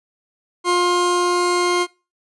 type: tone pair together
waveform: 40% pulse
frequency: 354.1 / 1062 Hz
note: F4 / C6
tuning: +24 / +25 cents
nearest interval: octave + perfect fifth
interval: 1901 cents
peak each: -17 / -18 dBFS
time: 0.64-1.87 s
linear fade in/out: 50 ms
effects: noise-tail reverb RT60 0.3 s tail -23 dB re dry + resampled to 24000 Hz